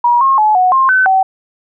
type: tone with pitch steps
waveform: sine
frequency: 959 / 1077 / 855 / 736 / 1061 / 1519 / 763 Hz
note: A#5 / C6 / A5 / F#5 / C6 / F#6 / G5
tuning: +49 / +50 / -50 / -9 / +24 / +45 / -47 cents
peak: -7 dBFS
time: 0.04-1.23 s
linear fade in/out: 5 ms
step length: 170 ms
effects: none